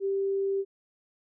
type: tone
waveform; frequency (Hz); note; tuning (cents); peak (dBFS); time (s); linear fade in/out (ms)
sine; 392; G4; 0; -25; 0-0.65; 50
effects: none